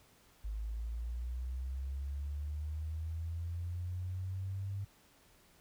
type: linear sweep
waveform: sine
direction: up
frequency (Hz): 51.8 to 99.8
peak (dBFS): -36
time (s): 0.44-4.85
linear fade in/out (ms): 10
effects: pink hiss -65 dBFS RMS until 5.6 s